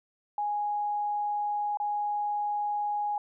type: tone with dropouts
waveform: sine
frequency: 829 Hz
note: G#5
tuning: 3 cents flat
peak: -27 dBFS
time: 0.38-3.18 s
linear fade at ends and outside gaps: 2 ms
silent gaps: 1.772-1.8 s
effects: none